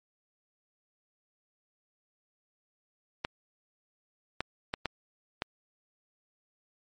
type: clicks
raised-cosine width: 0.3 ms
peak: -14 dBFS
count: 5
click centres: 3.249 / 4.406 / 4.739 / 4.857 / 5.421 s
effects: MP3 48 kbps